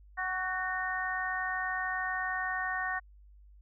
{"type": "harmonic tone with a mistuned harmonic", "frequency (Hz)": 372.4, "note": "F#4", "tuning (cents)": 11, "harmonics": [2, 3, 4, 5], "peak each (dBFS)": [-37, -38, -37, -34], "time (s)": [0.17, 3], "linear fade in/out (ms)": 20, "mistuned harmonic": 5, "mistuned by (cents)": -24, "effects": ["added 50 Hz sine -53 dBFS peak until 3.61 s"]}